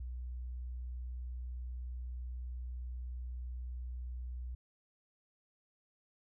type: tone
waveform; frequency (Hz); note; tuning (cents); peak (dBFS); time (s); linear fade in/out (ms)
sine; 61.6; B1; -4; -39; 0-4.55; 5
effects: none